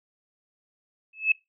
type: tone with exponential growth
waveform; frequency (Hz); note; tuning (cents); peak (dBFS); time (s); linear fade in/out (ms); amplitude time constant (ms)
sine; 2600; E7; -24; -14; 1.13-1.32; 5; 40
effects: noise-tail reverb RT60 0.2 s tail -22 dB re dry